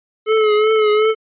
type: tone with vibrato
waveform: square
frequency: 430.2 Hz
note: A4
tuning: 39 cents flat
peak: -12 dBFS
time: 0.26-1.15 s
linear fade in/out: 50 ms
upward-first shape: triangle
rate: 2.7 Hz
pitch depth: 47 cents each way
effects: resampled to 8000 Hz